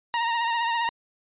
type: tone with vibrato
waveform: sawtooth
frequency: 932.3 Hz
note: A#5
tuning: in tune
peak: -19 dBFS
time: 0.14-0.89 s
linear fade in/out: 0 ms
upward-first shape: triangle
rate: 15 Hz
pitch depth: 45 cents each way
effects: resampled to 8000 Hz